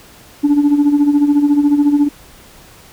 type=tone with tremolo; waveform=sine; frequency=290 Hz; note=D4; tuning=22 cents flat; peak=-4 dBFS; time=0.43-2.09 s; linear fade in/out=20 ms; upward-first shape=sine; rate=14 Hz; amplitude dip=70%; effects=tanh soft clip ceiling -6 dBFS + pink hiss -42 dBFS RMS until 2.92 s